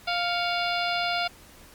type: harmonic tone with a mistuned harmonic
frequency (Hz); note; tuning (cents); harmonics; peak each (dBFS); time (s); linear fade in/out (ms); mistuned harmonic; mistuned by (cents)
698.5; F5; 0; 1 / 2 / 3 / 4 / 5 / 6 / 7; -28 / -31 / -33 / -34 / -35 / -36 / -36; 0.07-1.28; 10; 3; +110
effects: pink hiss -51 dBFS RMS until 1.74 s + Opus 48 kbps